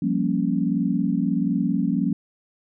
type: chord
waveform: sine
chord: G half-diminished seventh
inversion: third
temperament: equal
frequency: 174.61 / 196 / 233.1 / 277.2 Hz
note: F3 / G3 / Bb3 / Db4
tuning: 0 / 0 / 0 / 0 cents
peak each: -25 dBFS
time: 0.02-2.13 s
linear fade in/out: 5 ms
effects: none